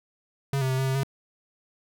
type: tone with pitch steps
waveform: square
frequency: 137.9 / 131.6 / 130.7 / 133.3 / 132.6 / 136.5 Hz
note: C#3 / C3 / C3 / C3 / C3 / C#3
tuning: -9 / +10 / -1 / +33 / +23 / -26 cents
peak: -24 dBFS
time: 0.53-1.034 s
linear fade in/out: 2 ms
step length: 84 ms
effects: 11-bit